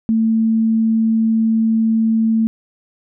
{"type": "tone", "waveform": "sine", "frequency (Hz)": 223.5, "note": "A3", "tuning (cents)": 27, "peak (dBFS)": -12, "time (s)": [0.09, 2.47], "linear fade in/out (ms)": 0, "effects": []}